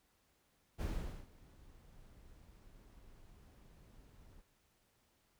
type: noise with ADSR envelope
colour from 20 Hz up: brown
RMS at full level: -37 dBFS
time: 0.78-4.43 s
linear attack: 31 ms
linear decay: 450 ms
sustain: -23 dB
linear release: 32 ms
effects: pink hiss -75 dBFS RMS until 5.39 s